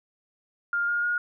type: tone with pitch steps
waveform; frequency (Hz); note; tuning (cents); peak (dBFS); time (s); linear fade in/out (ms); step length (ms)
sine; 1405 / 1419.7 / 1434.5; F6 / F6 / F6; +10 / +28 / +46; -23; 0.73-1.18; 2; 150
effects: none